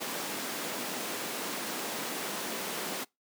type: high-pass noise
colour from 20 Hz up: pink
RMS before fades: -36 dBFS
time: 0-3.05 s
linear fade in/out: 20 ms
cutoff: 210 Hz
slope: 24 dB/octave
effects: noise-tail reverb RT60 0.2 s tail -25 dB re dry